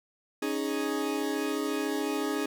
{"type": "chord", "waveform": "40% pulse", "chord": "C# suspended second", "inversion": "none", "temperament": "equal", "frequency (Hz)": [277.2, 311.1, 415.3], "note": ["C#4", "D#4", "G#4"], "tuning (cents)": [0, 0, 0], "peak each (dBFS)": [-32, -32, -32], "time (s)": [0.42, 2.46], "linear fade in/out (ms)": 5, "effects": []}